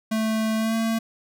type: tone with pitch glide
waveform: square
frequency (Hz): 220 to 225.4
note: A3 to A3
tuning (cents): 0 to +42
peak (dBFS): -22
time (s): 0.11-0.99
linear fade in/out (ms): 10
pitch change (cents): +42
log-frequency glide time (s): 0.57-0.76
effects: none